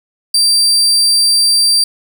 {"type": "tone", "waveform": "35% pulse", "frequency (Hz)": 4700, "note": "D8", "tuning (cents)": 1, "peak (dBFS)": -7, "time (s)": [0.34, 1.84], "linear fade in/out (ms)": 5, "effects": []}